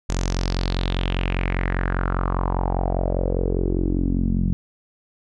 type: tone with low-pass filter sweep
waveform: sawtooth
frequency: 45 Hz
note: F#1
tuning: 47 cents flat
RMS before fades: -22 dBFS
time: 0.09-4.53 s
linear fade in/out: 0 ms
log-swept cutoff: 7000 to 190 Hz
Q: 4.1
effects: none